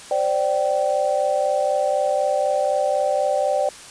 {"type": "chord", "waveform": "sine", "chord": "C suspended second", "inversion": "none", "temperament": "equal with one note detuned", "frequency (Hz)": [523.3, 587.3, 774.1], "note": ["C5", "D5", "G5"], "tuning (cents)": [0, 0, -22], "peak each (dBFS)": [-24, -20, -23], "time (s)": [0.11, 3.69], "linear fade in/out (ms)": 2, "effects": ["white hiss -40 dBFS RMS until 3.9 s", "resampled to 22050 Hz"]}